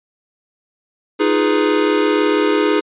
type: chord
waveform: square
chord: F half-diminished seventh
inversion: third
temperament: equal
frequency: 311.1 / 349.2 / 415.3 / 493.9 Hz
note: Eb4 / F4 / Ab4 / Cb5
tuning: 0 / 0 / 0 / 0 cents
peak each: -18 / -23 / -17 / -23 dBFS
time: 1.19-2.81 s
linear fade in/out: 20 ms
effects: resampled to 8000 Hz